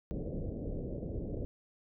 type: low-pass noise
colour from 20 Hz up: pink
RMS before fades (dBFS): -38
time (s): 0.11-1.45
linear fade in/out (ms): 0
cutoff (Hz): 570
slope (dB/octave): 48
effects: none